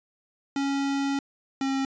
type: tone pair in turn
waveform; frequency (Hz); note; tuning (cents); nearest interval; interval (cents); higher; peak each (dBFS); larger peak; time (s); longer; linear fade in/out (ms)
square; 277.2 / 269.8; C#4 / C#4; 0 / -47; unison; 47; first; -25; neither; 0.56-1.19 / 1.61-1.85; first; 2
effects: resampled to 16000 Hz